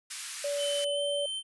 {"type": "high-pass noise", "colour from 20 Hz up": "white", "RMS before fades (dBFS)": -37, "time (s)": [0.1, 0.85], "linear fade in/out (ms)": 10, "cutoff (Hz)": 1300, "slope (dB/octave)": 24}
{"type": "tone", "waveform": "sine", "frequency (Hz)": 574, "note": "D5", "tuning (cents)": -40, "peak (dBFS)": -29, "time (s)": [0.44, 1.26], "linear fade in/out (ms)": 5}
{"type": "tone with pitch glide", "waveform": "square", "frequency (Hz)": [3048, 3099], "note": ["G7", "G7"], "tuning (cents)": [-49, -21], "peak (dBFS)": -33, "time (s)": [0.57, 1.43], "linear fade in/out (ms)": 50, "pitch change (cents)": 28, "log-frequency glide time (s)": [0.94, 0.99]}
{"effects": ["resampled to 24000 Hz"]}